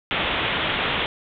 white low-pass noise, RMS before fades -24 dBFS, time 0.11-1.06 s, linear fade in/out 0 ms, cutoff 3600 Hz, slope 96 dB/octave, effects none

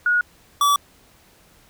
sine / square tone pair in turn, 1449 / 1150.1 Hz, F#6 / D6, -37 / -37 cents, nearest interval major third, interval 400 cents, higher first, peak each -15 dBFS, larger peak neither, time 0.06-0.21 / 0.61-0.76 s, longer neither, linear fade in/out 2 ms, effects pink hiss -54 dBFS RMS until 1.69 s

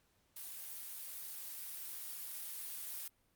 blue noise with level ramp, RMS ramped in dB -47 to -44 dBFS, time 0.36-3.08 s, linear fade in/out 5 ms, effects pink hiss -75 dBFS RMS until 3.35 s + Opus 48 kbps

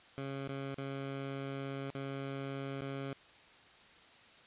15% pulse tone with dropouts, 137.1 Hz, C#3, 19 cents flat, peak -32 dBFS, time 0.18-3.13 s, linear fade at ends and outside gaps 0 ms, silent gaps 0.477-0.49 / 0.743-0.782 / 1.902-1.95 / 2.808-2.819 s, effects white hiss -59 dBFS RMS until 4.46 s + resampled to 8000 Hz

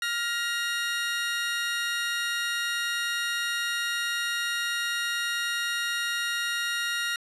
25% pulse tone pair together, 1405 / 1889.6 Hz, F6 / A#6, +10 / +23 cents, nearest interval perfect fourth, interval 513 cents, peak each -26 dBFS, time 0.02-7.16 s, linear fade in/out 2 ms, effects low-pass 10000 Hz 12 dB/octave

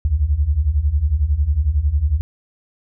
sine beating tone pair, 66.6 / 77.6 Hz, C2 / D#2, +31 / -4 cents, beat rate 11 Hz, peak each -19 / -16 dBFS, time 0.05-2.21 s, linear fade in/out 0 ms, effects none

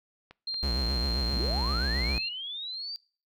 clicks, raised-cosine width 0.3 ms, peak -31 dBFS, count 4, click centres 0.31 / 0.543 / 0.911 / 1.135 s
sine tone, 4186 Hz, C8, in tune, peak -30 dBFS, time 0.47-2.29 s, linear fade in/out 5 ms
45% pulse tone with vibrato, 63 Hz, B1, 35 cents sharp, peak -28 dBFS, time 0.63-2.18 s, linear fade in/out 0 ms, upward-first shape triangle, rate 7.6 Hz, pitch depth 250 cents each way
sine linear sweep, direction up, 32.7 to 4728 Hz, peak -34 dBFS, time 1.3-2.96 s, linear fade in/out 0 ms
effects noise-tail reverb RT60 0.4 s tail -23 dB re dry

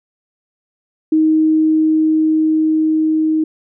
sine tone with level ramp, 314 Hz, D#4, 16 cents sharp, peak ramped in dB -9 to -12 dBFS, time 1.12-3.44 s, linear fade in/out 5 ms, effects none

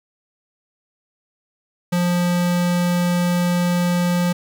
square tone, 176.1 Hz, F3, 15 cents sharp, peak -17 dBFS, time 1.92-4.33 s, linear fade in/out 10 ms, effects 9-bit

